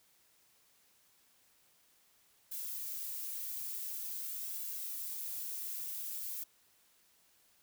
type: noise with flanger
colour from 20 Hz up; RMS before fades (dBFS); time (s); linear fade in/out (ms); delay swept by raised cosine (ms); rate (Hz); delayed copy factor
violet; -41; 2.51-6.44; 10; 1.6 to 3.1; 0.47; -0.55
effects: white hiss -69 dBFS RMS until 7.62 s